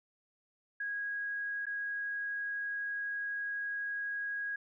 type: tone with dropouts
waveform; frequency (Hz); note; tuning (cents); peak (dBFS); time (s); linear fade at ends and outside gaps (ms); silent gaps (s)
sine; 1648; G#6; -14; -34; 0.8-4.56; 5; 1.656-1.666
effects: none